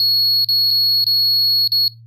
triangle tone with dropouts, 4344 Hz, C#8, 36 cents flat, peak -11 dBFS, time 0-1.88 s, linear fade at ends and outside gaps 1 ms, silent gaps 0.446-0.487 / 0.706-0.71 / 1.042-1.066 / 1.676-1.719 s, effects noise-tail reverb RT60 0.2 s tail -19 dB re dry + added 115 Hz sine -39 dBFS peak until 2.06 s

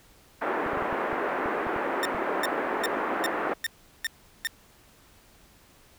pink band-pass noise, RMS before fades -29 dBFS, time 0.41-3.54 s, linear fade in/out 10 ms, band 300 to 1800 Hz, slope 24 dB/octave
clicks, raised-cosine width 3 ms, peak -26 dBFS, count 10, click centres 0.663 / 0.733 / 0.773 / 0.823 / 0.927 / 1.129 / 1.459 / 1.668 / 1.762 / 2.148 s
sawtooth tone bursts, 1818 Hz, A#6, 44 cents flat, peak -22 dBFS, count 7, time 2.03-4.471 s, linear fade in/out 0 ms, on 23 ms, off 380 ms
effects pink hiss -57 dBFS RMS until 5.98 s

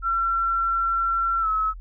sine tone with pitch glide, 1356 to 1291 Hz, E6 to E6, +49 to -37 cents, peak -20 dBFS, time 0.02-1.74 s, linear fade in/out 50 ms, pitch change -86 cents, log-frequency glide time 1.4-1.48 s, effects added 42 Hz sine -35 dBFS peak until 1.8 s

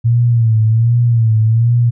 sine tone with vibrato, 114.7 Hz, A#2, 28 cents flat, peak -8 dBFS, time 0.04-1.91 s, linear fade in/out 20 ms, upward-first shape sine, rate 1.3 Hz, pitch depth 79 cents each way, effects none

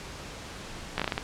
slowing click train, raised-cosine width 0.3 ms, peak -11 dBFS, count 7, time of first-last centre 0.98-1.179 s, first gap 16 ms, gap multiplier 1.29, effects pink hiss -41 dBFS RMS until 1.23 s + low-pass 7000 Hz 12 dB/octave

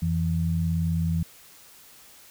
sine tone pair together, 87 / 165.9 Hz, F2 / E3, -6 / +11 cents, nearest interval major seventh, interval 1117 cents, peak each -26 / -24 dBFS, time 0.02-1.23 s, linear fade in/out 5 ms, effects white hiss -51 dBFS RMS until 2.3 s

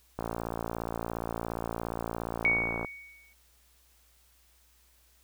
click train, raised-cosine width 1 ms, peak -19 dBFS, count 153, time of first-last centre 0.19-2.847 s, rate 57.2 Hz
sine tone with exponential decay, 2235 Hz, C#7, 14 cents sharp, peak -20 dBFS, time 2.45-3.33 s, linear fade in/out 0 ms, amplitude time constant 190 ms
effects added 60 Hz sine -65 dBFS peak until 5.23 s + white hiss -65 dBFS RMS until 5.23 s

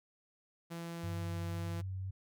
sawtooth tone, 168.6 Hz, E3, 39 cents sharp, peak -37 dBFS, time 0.7-1.82 s, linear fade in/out 20 ms
sine tone with vibrato, 95.5 Hz, G2, 45 cents flat, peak -37 dBFS, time 1.03-2.11 s, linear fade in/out 10 ms, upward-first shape sine, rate 1.9 Hz, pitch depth 22 cents each way
effects none

